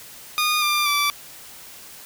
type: tone with pitch steps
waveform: 15% pulse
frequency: 1224 / 1192.6 / 1162 Hz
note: D#6 / D6 / D6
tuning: -29 / +26 / -19 cents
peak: -12 dBFS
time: 0.38-1.1 s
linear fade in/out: 0 ms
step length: 240 ms
effects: white hiss -42 dBFS RMS until 2.05 s